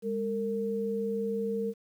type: tone pair together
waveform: sine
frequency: 203.3 / 456.5 Hz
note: G#3 / A#4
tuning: -37 / -36 cents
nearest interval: octave + major second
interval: 1401 cents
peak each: -33 / -30 dBFS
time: 0.02-1.74 s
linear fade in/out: 50 ms
effects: 10-bit